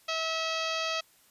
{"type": "harmonic tone with a mistuned harmonic", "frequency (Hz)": 647, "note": "E5", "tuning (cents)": -32, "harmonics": [1, 2, 3, 4, 5, 6, 7, 8, 9, 10], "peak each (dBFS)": [-35, -35, -40, -36, -37, -41, -39, -43, -47, -47], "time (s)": [0.08, 1.01], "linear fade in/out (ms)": 10, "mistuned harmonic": 8, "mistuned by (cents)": -27, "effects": ["white hiss -62 dBFS RMS until 1.3 s", "resampled to 32000 Hz"]}